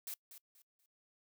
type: noise with echo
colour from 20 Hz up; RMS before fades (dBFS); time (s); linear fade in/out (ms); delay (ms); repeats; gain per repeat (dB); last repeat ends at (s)
blue; -43; 0.07-0.14; 2; 240; 3; -11; 0.86
effects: noise-tail reverb RT60 0.1 s tail -23 dB re dry